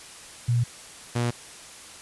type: tone pair in turn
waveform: sine / sawtooth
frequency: 119.8 / 119.8 Hz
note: A#2 / A#2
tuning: +48 / +48 cents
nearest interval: unison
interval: 0 cents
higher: neither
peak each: -19 dBFS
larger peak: neither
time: 0.48-0.64 / 1.15-1.31 s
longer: neither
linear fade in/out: 10 ms
effects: white hiss -44 dBFS RMS until 2.01 s + resampled to 24000 Hz